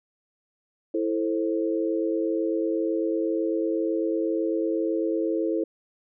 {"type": "chord", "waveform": "sine", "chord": "A minor", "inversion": "second", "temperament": "just", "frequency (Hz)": [330, 440, 528], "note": ["E4", "A4", "C5"], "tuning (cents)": [2, 0, 16], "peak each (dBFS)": [-25, -28, -30], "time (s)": [0.94, 5.64], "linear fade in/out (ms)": 5, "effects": []}